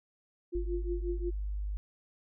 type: tone with tremolo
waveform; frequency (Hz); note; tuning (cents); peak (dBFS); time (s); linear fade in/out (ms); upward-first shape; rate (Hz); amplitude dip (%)
sine; 349.2; F4; 0; -30; 0.52-1.31; 20; triangle; 5.6; 100
type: tone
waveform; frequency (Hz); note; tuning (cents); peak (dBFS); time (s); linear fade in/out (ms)
sine; 50.5; G#1; -48; -32; 0.55-1.77; 0
effects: none